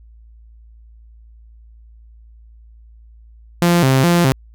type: tone with vibrato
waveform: sawtooth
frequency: 151.5 Hz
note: D#3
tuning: 46 cents flat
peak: -7 dBFS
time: 3.62-4.32 s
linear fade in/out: 0 ms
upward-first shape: square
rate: 2.4 Hz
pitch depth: 230 cents each way
effects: added 56 Hz sine -41 dBFS peak until 4.54 s